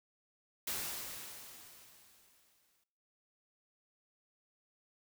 white noise with exponential decay, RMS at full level -37 dBFS, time 0.67-2.84 s, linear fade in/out 5 ms, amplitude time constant 470 ms, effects noise-tail reverb RT60 0.7 s tail -19 dB re dry

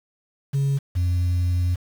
sine tone pair in turn, 138.59 / 88.89 Hz, C#3 / F2, 0 / +31 cents, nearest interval minor sixth, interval 769 cents, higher first, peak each -16 dBFS, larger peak neither, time 0.53-0.79 / 0.95-1.76 s, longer second, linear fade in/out 20 ms, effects tanh soft clip ceiling -17 dBFS + 7-bit

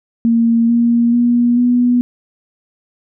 sine tone with pitch steps, 231 / 235.4 / 240 / 244.6 Hz, A#3 / A#3 / B3 / B3, -16 / +17 / -49 / -16 cents, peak -9 dBFS, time 0.25-2.01 s, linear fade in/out 0 ms, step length 440 ms, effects none

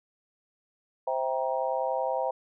sine chord, C dominant seventh, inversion none, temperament just, 523.3 / 654.1 / 784.9 / 941.9 Hz, C5 / E5 / G5 / Bb5, 0 / -14 / +2 / +18 cents, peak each -30 / -32 / -32 / -33 dBFS, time 1.07-2.31 s, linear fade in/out 5 ms, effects none

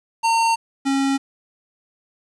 square tone pair in turn, 912 / 273 Hz, A#5 / C#4, -38 / -26 cents, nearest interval octave + major sixth, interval 2088 cents, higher first, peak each -16 / -18 dBFS, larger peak first, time 0.23-0.56 / 0.85-1.18 s, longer neither, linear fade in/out 20 ms, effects resampled to 22050 Hz + 8-bit

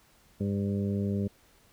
harmonic tone with a mistuned harmonic, 100.2 Hz, G2, 38 cents sharp, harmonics 1 / 2 / 3 / 4 / 5 / 6, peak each -31 / -29 / -42 / -37 / -42 / -47 dBFS, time 0.4-1.28 s, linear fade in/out 10 ms, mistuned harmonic 6, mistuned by -25 cents, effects pink hiss -62 dBFS RMS until 1.72 s

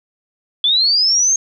sine linear sweep, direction up, 3400 to 6500 Hz, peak -11 dBFS, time 0.64-1.36 s, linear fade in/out 2 ms, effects none

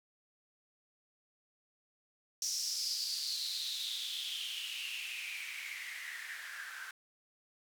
blue noise with band-pass filter sweep, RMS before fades -40 dBFS, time 2.42-6.91 s, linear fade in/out 2 ms, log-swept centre 5700 to 1500 Hz, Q 7.2, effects none

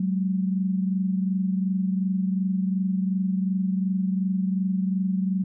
sine tone pair together, 187.36 / 210.1 Hz, F#3 / G#3, +22 / +20 cents, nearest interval major second, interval 198 cents, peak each -22 / -30 dBFS, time 0-5.44 s, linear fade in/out 5 ms, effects none

